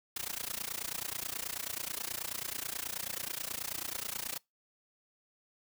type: noise with amplitude modulation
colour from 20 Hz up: white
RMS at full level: -35 dBFS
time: 0.16-4.38 s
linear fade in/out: 5 ms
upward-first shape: sine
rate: 29.3 Hz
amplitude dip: 95%
effects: noise-tail reverb RT60 0.2 s tail -25 dB re dry